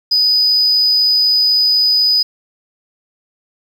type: tone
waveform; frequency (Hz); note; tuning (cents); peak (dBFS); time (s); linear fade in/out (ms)
sine; 4978; D#8; 0; -8; 0.11-2.23; 10
effects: tanh soft clip ceiling -7 dBFS + 7-bit

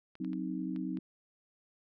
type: clicks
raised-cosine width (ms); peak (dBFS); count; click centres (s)
0.3; -37; 5; 0.154 / 0.247 / 0.332 / 0.762 / 0.972
type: chord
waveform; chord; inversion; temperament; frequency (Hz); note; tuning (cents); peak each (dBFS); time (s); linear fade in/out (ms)
sine; C diminished; second; equal with one note detuned; 185 / 261.6 / 312.2; Gb3 / C4 / Eb4; 0 / 0 / +6; -38; 0.2-0.99; 5
effects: none

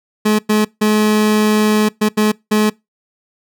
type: tone bursts at uneven times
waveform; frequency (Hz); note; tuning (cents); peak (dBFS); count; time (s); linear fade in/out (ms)
30% pulse; 213.2; G#3; +46; -8; 6; 0.25-0.39 / 0.49-0.65 / 0.81-1.89 / 2.01-2.09 / 2.17-2.32 / 2.51-2.7; 10
effects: noise-tail reverb RT60 0.2 s tail -24 dB re dry

